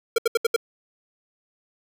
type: tone bursts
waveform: square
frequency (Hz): 460.8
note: A#4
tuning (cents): -20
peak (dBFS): -17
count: 5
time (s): 0.16-0.563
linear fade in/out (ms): 5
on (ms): 23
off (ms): 72
effects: none